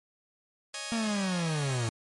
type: chord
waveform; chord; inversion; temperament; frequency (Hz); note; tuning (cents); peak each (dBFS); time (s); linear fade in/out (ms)
5% pulse; C# suspended second; none; just; 554.4 / 623.7 / 831.5; C#5 / D#5 / G#5; 0 / +4 / +2; -30; 0.74-1.89; 2
type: linear sweep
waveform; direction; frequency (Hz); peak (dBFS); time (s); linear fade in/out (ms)
45% pulse; down; 233.1 to 109.6; -28; 0.92-1.89; 0
effects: MP3 48 kbps